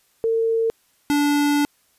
sine / square tone pair in turn, 453 / 290.3 Hz, A#4 / D4, -50 / -20 cents, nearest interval minor sixth, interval 770 cents, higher first, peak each -17 dBFS, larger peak neither, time 0.24-0.7 / 1.1-1.65 s, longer second, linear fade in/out 0 ms, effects white hiss -62 dBFS RMS until 1.98 s + resampled to 32000 Hz

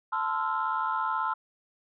sine chord, F major seventh, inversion first, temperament equal with one note detuned, 880 / 1034.5 / 1318.5 / 1396.9 Hz, A5 / C6 / E6 / F6, 0 / -20 / 0 / 0 cents, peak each -31 / -30 / -31 / -34 dBFS, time 0.12-1.34 s, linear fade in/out 10 ms, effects tanh soft clip ceiling -18 dBFS

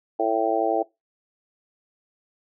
harmonic tone, 111.5 Hz, A2, 23 cents sharp, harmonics 3 / 4 / 5 / 6 / 7, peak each -27 / -26 / -28 / -25 / -25 dBFS, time 0.19-0.83 s, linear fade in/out 10 ms, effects noise-tail reverb RT60 0.2 s tail -21 dB re dry

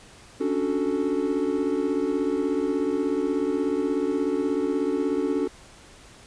triangle chord, D major seventh, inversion third, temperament equal, 277.2 / 293.7 / 370 / 440 Hz, C#4 / D4 / F#4 / A4, 0 / 0 / 0 / 0 cents, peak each -26 dBFS, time 0.4-5.48 s, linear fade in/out 10 ms, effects pink hiss -49 dBFS RMS until 6.26 s + resampled to 22050 Hz

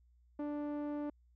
sawtooth tone with low-pass filter, 293.7 Hz, D4, in tune, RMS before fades -39 dBFS, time 0.39-1.1 s, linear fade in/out 5 ms, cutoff 780 Hz, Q 0.64, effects added 60 Hz sine -64 dBFS peak until 1.35 s

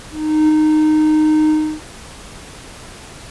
triangle tone with ADSR envelope, 308.5 Hz, D#4, 15 cents flat, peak -6 dBFS, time 0.11-1.81 s, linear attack 380 ms, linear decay 4 ms, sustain -2 dB, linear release 310 ms, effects pink hiss -36 dBFS RMS until 3.3 s + resampled to 24000 Hz

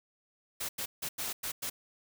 white noise bursts at uneven times, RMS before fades -36 dBFS, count 6, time 0.6-0.69 / 0.78-0.86 / 1.02-1.09 / 1.18-1.33 / 1.43-1.52 / 1.62-1.7 s, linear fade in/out 10 ms, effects none

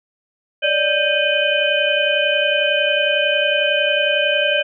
sine tone cluster, 573 / 604 / 1573 / 2477 / 3040 Hz, D5 / D5 / G6 / D#7 / F#7, -43 / +48 / +6 / -8 / +46 cents, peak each -21 dBFS, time 0.62-4.63 s, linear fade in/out 20 ms, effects none

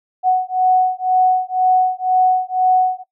sine beating tone pair, 740 / 742 Hz, F#5 / F#5, 0 / +5 cents, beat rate 2 Hz, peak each -15 dBFS, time 0.23-3.04 s, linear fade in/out 50 ms, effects noise-tail reverb RT60 0.1 s tail -19 dB re dry

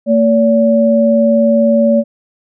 sine tone pair together, 227 / 572 Hz, A#3 / D5, -46 / -46 cents, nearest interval octave + major third, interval 1600 cents, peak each -10 dBFS, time 0.06-2.04 s, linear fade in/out 50 ms, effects none

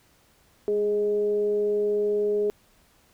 sine tone with frequency modulation, 415.3 Hz, G#4, in tune, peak -21 dBFS, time 0.68-2.5 s, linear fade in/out 0 ms, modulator 211 Hz, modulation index 0.31, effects pink hiss -61 dBFS RMS until 3.13 s

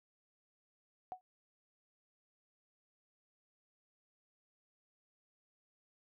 sine tone with exponential decay, 740 Hz, F#5, in tune, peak -36 dBFS, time 1.12-1.21 s, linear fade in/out 0 ms, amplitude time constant 19 ms, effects none

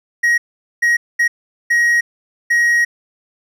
triangle tone bursts at uneven times, 1891 Hz, A#6, 24 cents sharp, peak -9 dBFS, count 5, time 0.23-0.38 / 0.82-0.97 / 1.19-1.28 / 1.7-2.01 / 2.5-2.85 s, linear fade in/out 10 ms, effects none

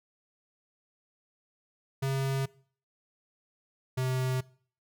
square tone pair in turn, 135.2 / 129.17 Hz, C#3 / C3, -43 / -22 cents, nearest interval minor second, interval 79 cents, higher first, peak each -28 dBFS, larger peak neither, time 2.02-2.46 / 3.97-4.41 s, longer neither, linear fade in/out 10 ms, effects noise-tail reverb RT60 0.5 s tail -22 dB re dry

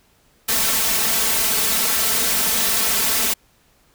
white noise with comb filter, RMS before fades -19 dBFS, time 0.48-3.34 s, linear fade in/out 10 ms, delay 4.5 ms, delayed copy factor +0.95, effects pink hiss -58 dBFS RMS until 3.94 s

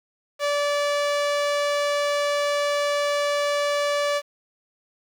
sawtooth tone, 579 Hz, D5, 25 cents flat, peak -17 dBFS, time 0.39-4.22 s, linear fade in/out 50 ms, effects low-pass 7000 Hz 12 dB/octave + 8-bit

